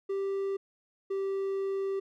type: tone pair in turn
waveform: triangle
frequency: 392 / 389.9 Hz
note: G4 / G4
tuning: 0 / -9 cents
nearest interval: unison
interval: 9 cents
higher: first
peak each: -27 dBFS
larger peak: neither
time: 0.09-0.57 / 1.1-2 s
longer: second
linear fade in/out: 10 ms
effects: none